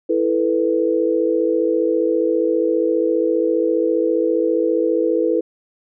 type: chord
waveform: sine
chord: E suspended fourth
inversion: none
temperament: just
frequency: 329.6 / 439.5 / 494.4 Hz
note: E4 / A4 / B4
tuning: 0 / -2 / +2 cents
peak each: -19 / -20 / -19 dBFS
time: 0.09-5.41 s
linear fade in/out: 10 ms
effects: none